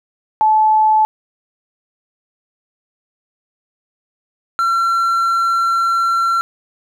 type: tone pair in turn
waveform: sine / triangle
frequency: 866 / 1359 Hz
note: A5 / F6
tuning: -28 / -48 cents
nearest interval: minor sixth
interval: 780 cents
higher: second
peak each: -9 / -11 dBFS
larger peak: first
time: 0.41-1.05 / 4.59-6.41 s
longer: second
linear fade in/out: 0 ms
effects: none